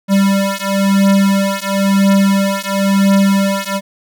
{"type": "beating tone pair", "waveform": "square", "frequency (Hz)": [196, 196.98], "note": ["G3", "G3"], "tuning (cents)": [0, 9], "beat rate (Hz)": 0.98, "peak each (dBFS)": [-14, -14], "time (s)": [0.08, 3.81], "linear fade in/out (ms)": 50, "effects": []}